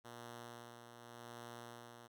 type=tone with tremolo; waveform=5% pulse; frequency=118.8 Hz; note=A#2; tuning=33 cents sharp; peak=-38 dBFS; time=0.04-2.08 s; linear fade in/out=20 ms; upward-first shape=sine; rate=0.87 Hz; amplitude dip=50%; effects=none